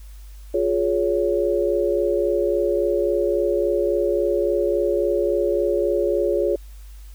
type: tone cluster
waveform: sine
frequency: 352.7 / 416.3 / 561 Hz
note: F4 / G#4 / C#5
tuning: +17 / +4 / +21 cents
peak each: -22 dBFS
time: 0.54-6.56 s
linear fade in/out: 5 ms
effects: added 50 Hz sine -37 dBFS peak until 7.14 s + white hiss -54 dBFS RMS until 7.14 s